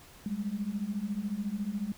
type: beating tone pair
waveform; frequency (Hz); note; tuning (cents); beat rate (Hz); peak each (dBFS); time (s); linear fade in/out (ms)
sine; 196 / 210; G3 / G#3; 0 / +19; 14; -35 / -33; 0.26-1.92; 2
effects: pink hiss -54 dBFS RMS until 1.97 s